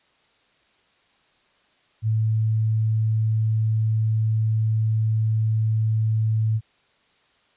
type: tone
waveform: sine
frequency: 110 Hz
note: A2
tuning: in tune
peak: -18 dBFS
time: 2.02-6.61 s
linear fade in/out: 50 ms
effects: white hiss -62 dBFS RMS until 7.56 s + resampled to 8000 Hz